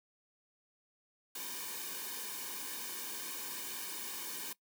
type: noise with comb filter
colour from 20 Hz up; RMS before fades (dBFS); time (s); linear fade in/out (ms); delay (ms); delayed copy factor
white; -42; 1.35-4.53; 5; 1.5; -0.85
effects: noise-tail reverb RT60 0.1 s tail -20 dB re dry + high-pass 200 Hz 12 dB/octave